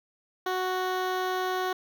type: tone with notch filter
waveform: 15% pulse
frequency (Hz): 370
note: F#4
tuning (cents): 0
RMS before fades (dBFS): -29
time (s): 0.46-1.73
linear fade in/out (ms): 5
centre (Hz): 8800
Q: 0.58
effects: none